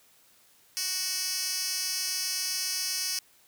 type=tone with high-pass filter; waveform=10% pulse; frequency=372.3 Hz; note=F#4; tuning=11 cents sharp; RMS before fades=-31 dBFS; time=0.77-3.19 s; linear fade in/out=0 ms; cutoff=4800 Hz; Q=1.6; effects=white hiss -61 dBFS RMS until 3.47 s + high-pass 60 Hz 12 dB/octave